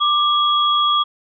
sine tone pair together, 1184 / 3323 Hz, D6 / G#7, +14 / 0 cents, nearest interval octave + tritone, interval 1786 cents, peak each -15 / -18 dBFS, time 0-1.04 s, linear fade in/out 20 ms, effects none

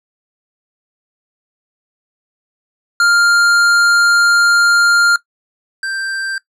square tone pair in turn, 1400 / 1571.4 Hz, F6 / G6, +4 / +4 cents, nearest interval major second, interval 200 cents, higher second, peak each -9 / -19 dBFS, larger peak first, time 3-5.16 / 5.83-6.38 s, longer first, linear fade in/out 2 ms, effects noise-tail reverb RT60 0.1 s tail -18 dB re dry + low-pass 8000 Hz 12 dB/octave

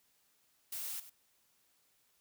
blue noise with echo, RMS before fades -41 dBFS, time 0.72-1 s, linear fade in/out 5 ms, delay 98 ms, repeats 1, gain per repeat -13 dB, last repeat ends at 1.098 s, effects white hiss -73 dBFS RMS until 2.2 s

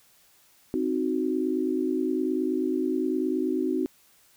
sine chord, C diminished, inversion none, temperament equal, 261.6 / 311.1 / 370 Hz, C4 / Eb4 / Gb4, 0 / 0 / 0 cents, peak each -28 dBFS, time 0.74-3.86 s, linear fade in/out 0 ms, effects white hiss -60 dBFS RMS until 4.36 s

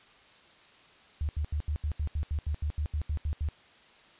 sine tone bursts, 74.7 Hz, D2, 30 cents sharp, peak -27 dBFS, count 15, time 1.21-3.487 s, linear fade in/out 0 ms, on 79 ms, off 78 ms, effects white hiss -57 dBFS RMS until 4.19 s + resampled to 8000 Hz

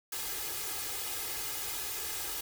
white noise with comb filter, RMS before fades -37 dBFS, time 0.12-2.41 s, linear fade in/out 5 ms, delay 2.4 ms, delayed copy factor +0.85, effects none

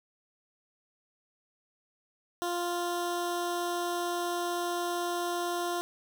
15% pulse tone with notch filter, 349.3 Hz, F4, in tune, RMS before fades -32 dBFS, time 2.42-5.81 s, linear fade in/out 0 ms, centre 2100 Hz, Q 1.6, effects none

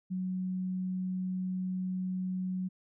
sine tone, 185 Hz, F#3, in tune, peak -31 dBFS, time 0.1-2.69 s, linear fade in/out 20 ms, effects none

